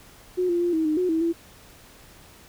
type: tone with pitch steps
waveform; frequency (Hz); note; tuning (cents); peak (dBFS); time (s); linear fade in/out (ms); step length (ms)
sine; 363.7 / 346.1 / 348.9 / 319.9 / 307.8 / 363.8 / 323.1 / 335.2; F#4 / F4 / F4 / D#4 / D#4 / F#4 / E4 / E4; -30 / -16 / -2 / +48 / -19 / -29 / -35 / +29; -20; 0.37-1.33; 20; 120
effects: pink hiss -50 dBFS RMS until 2.48 s